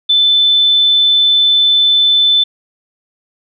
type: tone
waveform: sine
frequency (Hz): 3520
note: A7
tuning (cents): 0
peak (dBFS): -7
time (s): 0.09-2.44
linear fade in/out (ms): 10
effects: none